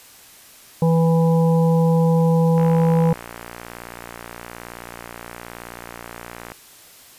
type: harmonic tone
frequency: 164.81 Hz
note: E3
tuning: in tune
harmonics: 1 / 3 / 5 / 6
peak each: -14 / -20 / -28 / -31 dBFS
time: 0.82-3.13 s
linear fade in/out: 2 ms
type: click train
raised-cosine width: 0.5 ms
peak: -18 dBFS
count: 233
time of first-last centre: 2.58-6.519 s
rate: 58.9 Hz
effects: white hiss -46 dBFS RMS until 7.18 s + resampled to 32000 Hz